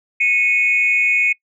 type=tone pair together; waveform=sine; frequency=2194 / 2489 Hz; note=C#7 / D#7; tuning=-18 / 0 cents; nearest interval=major second; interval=218 cents; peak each=-15 dBFS; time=0.2-1.33 s; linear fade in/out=10 ms; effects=noise-tail reverb RT60 0.1 s tail -23 dB re dry + tanh soft clip ceiling -6 dBFS